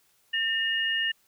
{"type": "tone pair together", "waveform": "sine", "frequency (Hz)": [1808.2, 2858], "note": ["A6", "F7"], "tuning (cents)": [47, 39], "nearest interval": "minor sixth", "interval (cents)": 792, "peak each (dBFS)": -27, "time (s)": [0.33, 1.12], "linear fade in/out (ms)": 10, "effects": ["white hiss -66 dBFS RMS until 1.27 s"]}